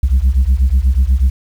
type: beating tone pair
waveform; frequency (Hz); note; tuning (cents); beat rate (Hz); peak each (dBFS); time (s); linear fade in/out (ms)
sine; 61.1 / 69.3; B1 / C#2; -18 / 0; 8.2; -10; 0.03-1.3; 5
effects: tanh soft clip ceiling -6 dBFS + 7-bit